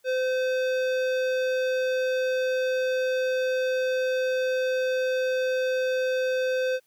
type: tone with hard clipping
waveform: sine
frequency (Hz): 514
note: C5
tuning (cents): -31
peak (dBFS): -25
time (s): 0.04-6.8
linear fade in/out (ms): 50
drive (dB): 15
effects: white hiss -68 dBFS RMS until 6.86 s

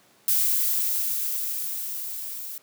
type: noise with level ramp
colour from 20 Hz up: violet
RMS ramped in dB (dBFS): -21 to -36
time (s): 0.28-2.58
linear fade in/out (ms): 2
effects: pink hiss -58 dBFS RMS until 2.62 s + high-pass 200 Hz 12 dB/octave

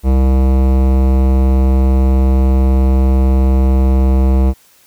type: tone with hard clipping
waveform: sine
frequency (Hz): 65.6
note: C2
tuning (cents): +5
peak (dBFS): -10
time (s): 0.03-4.54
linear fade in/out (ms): 50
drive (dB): 18
effects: white hiss -49 dBFS RMS until 4.86 s

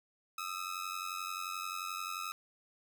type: ring-modulated tone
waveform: sawtooth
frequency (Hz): 1281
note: E6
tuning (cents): -50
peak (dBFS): -31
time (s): 0.38-2.32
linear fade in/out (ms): 0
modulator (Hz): 45.7
effects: none

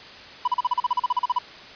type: tone bursts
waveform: triangle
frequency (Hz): 987.8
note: B5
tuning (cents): 0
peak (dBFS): -16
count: 15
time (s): 0.45-1.387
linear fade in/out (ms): 5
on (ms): 27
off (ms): 38
effects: white hiss -42 dBFS RMS until 1.75 s + resampled to 11025 Hz

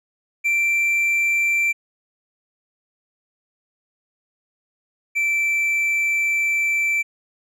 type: tone pair in turn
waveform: triangle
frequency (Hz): 2349 / 2333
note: D7 / D7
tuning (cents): 0 / -12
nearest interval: unison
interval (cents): 12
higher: first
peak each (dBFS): -15 / -16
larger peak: first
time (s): 0.44-1.73 / 5.15-7.03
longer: second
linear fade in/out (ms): 20
effects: none

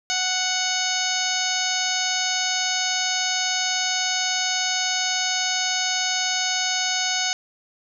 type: harmonic tone with a mistuned harmonic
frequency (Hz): 740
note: F#5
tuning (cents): 0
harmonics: 1 / 2 / 3 / 4 / 5 / 6 / 7 / 8 / 9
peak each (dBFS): -30 / -30 / -30 / -30 / -30 / -30 / -30 / -30 / -30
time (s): 0.1-7.33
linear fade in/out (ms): 0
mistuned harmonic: 8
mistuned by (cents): +79
effects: none

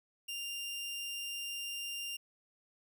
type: tone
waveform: sawtooth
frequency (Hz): 2794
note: F7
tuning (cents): 0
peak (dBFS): -35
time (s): 0.28-2.17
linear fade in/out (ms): 10
effects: none

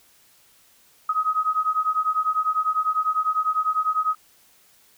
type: beating tone pair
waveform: sine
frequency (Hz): 1258 / 1268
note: D#6 / D#6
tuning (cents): +19 / +32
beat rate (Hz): 10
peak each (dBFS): -23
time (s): 1.09-4.15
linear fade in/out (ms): 5
effects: white hiss -57 dBFS RMS until 4.97 s

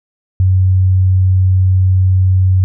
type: tone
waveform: sine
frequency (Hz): 93.4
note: F#2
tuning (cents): +17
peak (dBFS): -7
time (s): 0.4-2.64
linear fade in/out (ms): 0
effects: none

